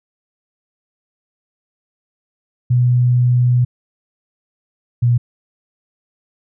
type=tone pair in turn; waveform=sine; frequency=123.47 / 120.44 Hz; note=B2 / B2; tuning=0 / -43 cents; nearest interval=unison; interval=43 cents; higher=first; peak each=-10 dBFS; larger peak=neither; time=2.7-3.65 / 5.02-5.18 s; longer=first; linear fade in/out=10 ms; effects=none